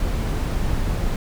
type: noise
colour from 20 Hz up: brown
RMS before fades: -22 dBFS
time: 0-1.16 s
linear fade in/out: 2 ms
effects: none